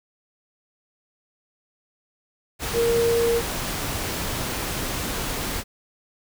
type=tone in noise; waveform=sine; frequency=466.2 Hz; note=A#4; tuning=in tune; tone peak=-18 dBFS; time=2.73-3.42 s; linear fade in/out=50 ms; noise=pink; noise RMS=-28 dBFS; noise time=2.59-5.64 s; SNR=+7 dB; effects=none